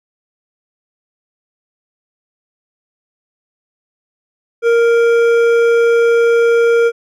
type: tone with hard clipping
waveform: triangle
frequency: 466.2 Hz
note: A#4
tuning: in tune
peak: -10 dBFS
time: 4.62-6.92 s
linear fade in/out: 50 ms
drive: 13 dB
effects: none